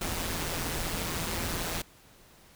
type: noise with amplitude modulation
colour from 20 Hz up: pink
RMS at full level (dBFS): -30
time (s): 0.01-1.82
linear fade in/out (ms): 5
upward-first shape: sine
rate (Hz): 169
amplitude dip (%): 60
effects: pink hiss -57 dBFS RMS until 2.55 s